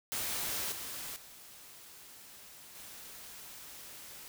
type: noise with level steps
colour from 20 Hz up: white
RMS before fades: -36 / -42 / -53 / -49 dBFS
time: 0.12-4.28 s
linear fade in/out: 0 ms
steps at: 0.72 / 1.16 / 2.75 s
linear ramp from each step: 2 ms
effects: none